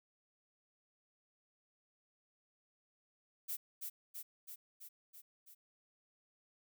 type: noise with echo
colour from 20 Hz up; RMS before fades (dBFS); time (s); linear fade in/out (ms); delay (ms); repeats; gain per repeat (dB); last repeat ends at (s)
violet; -40; 3.48-3.57; 20; 330; 6; -3; 5.55
effects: none